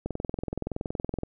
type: click train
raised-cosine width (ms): 2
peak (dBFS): -17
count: 26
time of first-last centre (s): 0.06-1.234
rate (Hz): 21.3
effects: none